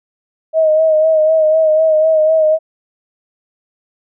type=tone with vibrato; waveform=sine; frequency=630 Hz; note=D#5; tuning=21 cents sharp; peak=-8 dBFS; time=0.53-2.59 s; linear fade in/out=50 ms; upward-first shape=sine; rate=4 Hz; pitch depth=36 cents each way; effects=none